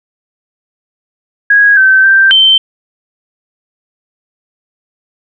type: tone with pitch steps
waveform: sine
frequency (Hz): 1651 / 1543 / 1569 / 3105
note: G#6 / G6 / G6 / G7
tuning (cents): -11 / -28 / +1 / -17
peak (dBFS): -3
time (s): 1.5-2.58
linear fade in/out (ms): 5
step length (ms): 270
effects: none